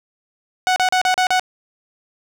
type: tone bursts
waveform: sawtooth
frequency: 740 Hz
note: F#5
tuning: in tune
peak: -10 dBFS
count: 6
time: 0.67-1.396 s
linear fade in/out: 0 ms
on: 91 ms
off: 36 ms
effects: low-pass 7000 Hz 12 dB/octave + 7-bit